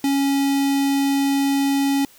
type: tone with notch filter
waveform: square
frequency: 277.2 Hz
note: C#4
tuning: in tune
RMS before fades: -19 dBFS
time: 0.04-2.05 s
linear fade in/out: 2 ms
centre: 1300 Hz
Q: 1.8
effects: white hiss -50 dBFS RMS until 2.18 s